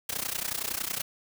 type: noise with amplitude modulation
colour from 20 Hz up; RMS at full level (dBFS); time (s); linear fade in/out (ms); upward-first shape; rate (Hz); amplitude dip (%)
white; -29; 0.09-1.02; 5; sine; 30.8; 90
effects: none